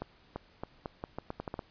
accelerating click train, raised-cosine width 1 ms, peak -22 dBFS, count 11, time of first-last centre 0.02-1.592 s, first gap 340 ms, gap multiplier 0.81, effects pink hiss -62 dBFS RMS until 1.7 s + resampled to 11025 Hz

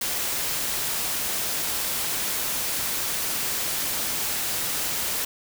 white noise, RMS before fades -27 dBFS, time 0.01-5.25 s, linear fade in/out 5 ms, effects none

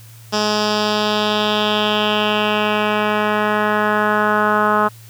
10% pulse tone with low-pass filter sweep, 211.1 Hz, G#3, 29 cents sharp, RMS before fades -17 dBFS, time 0.32-4.89 s, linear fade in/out 20 ms, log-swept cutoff 5300 to 1300 Hz, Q 3.3, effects added 113 Hz sine -39 dBFS peak until 5.09 s + white hiss -46 dBFS RMS until 5.09 s

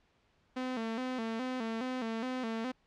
sawtooth tone with vibrato, 240 Hz, B3, 49 cents flat, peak -30 dBFS, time 0.56-2.72 s, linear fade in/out 10 ms, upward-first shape square, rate 2.4 Hz, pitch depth 110 cents each way, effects pink hiss -71 dBFS RMS until 2.86 s + low-pass 4000 Hz 12 dB/octave

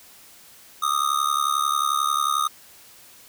square tone with amplitude modulation, 1235 Hz, D#6, 13 cents flat, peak -17 dBFS, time 0.82-2.48 s, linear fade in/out 10 ms, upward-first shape sine, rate 71.2 Hz, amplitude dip 90%, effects white hiss -49 dBFS RMS until 3.28 s

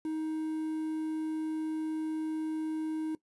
triangle tone with quantisation, 314.2 Hz, D#4, 17 cents sharp, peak -29 dBFS, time 0.05-3.15 s, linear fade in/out 2 ms, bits 9, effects noise-tail reverb RT60 0.1 s tail -19 dB re dry + resampled to 24000 Hz

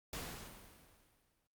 pink noise with exponential decay, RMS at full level -42 dBFS, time 0.13-1.47 s, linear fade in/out 2 ms, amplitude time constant 290 ms, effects Opus 48 kbps

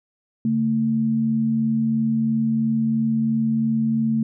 sine tone pair together, 141.24 / 224.2 Hz, C#3 / A3, +33 / +33 cents, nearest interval minor sixth, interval 800 cents, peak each -27 / -18 dBFS, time 0.45-4.23 s, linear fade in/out 2 ms, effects none

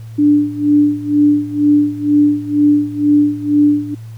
sine tone with tremolo, 293.7 Hz, D4, in tune, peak -6 dBFS, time 0.18-3.95 s, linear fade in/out 10 ms, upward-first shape sine, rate 2.1 Hz, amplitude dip 85%, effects added 112 Hz sine -28 dBFS peak until 4.17 s + pink hiss -49 dBFS RMS until 4.17 s

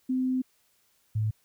sine tone pair in turn, 257.2 / 108.14 Hz, C4 / A2, -30 / -30 cents, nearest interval octave + minor third, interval 1500 cents, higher first, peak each -24 dBFS, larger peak neither, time 0.09-0.42 / 1.15-1.31 s, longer first, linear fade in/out 10 ms, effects white hiss -68 dBFS RMS until 1.44 s

